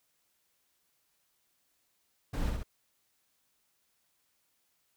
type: noise with echo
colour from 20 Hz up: brown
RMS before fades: -32 dBFS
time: 2.33-2.5 s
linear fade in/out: 10 ms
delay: 67 ms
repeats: 2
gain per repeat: -3 dB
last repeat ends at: 2.634 s
effects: white hiss -75 dBFS RMS until 4.96 s